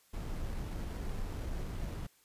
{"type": "noise with sample-and-hold", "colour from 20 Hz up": "brown", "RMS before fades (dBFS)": -38, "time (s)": [0.13, 2.07], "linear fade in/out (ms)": 10, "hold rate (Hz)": 6300, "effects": ["white hiss -67 dBFS RMS until 2.24 s", "resampled to 32000 Hz"]}